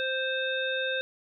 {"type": "harmonic tone", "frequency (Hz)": 523.3, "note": "C5", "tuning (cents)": 0, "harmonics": [1, 3, 5, 7], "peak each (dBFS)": [-31, -31, -37, -34], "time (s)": [0, 1.01], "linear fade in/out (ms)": 0, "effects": []}